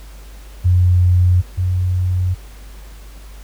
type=tone pair in turn; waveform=sine; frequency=89.8 / 91.05 Hz; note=F2 / F#2; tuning=+49 / -27 cents; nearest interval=unison; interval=24 cents; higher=second; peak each=-9 / -14 dBFS; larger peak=first; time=0.64-1.42 / 1.57-2.35 s; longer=neither; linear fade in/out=20 ms; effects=added 50 Hz sine -34 dBFS peak until 3.43 s + pink hiss -45 dBFS RMS until 3.43 s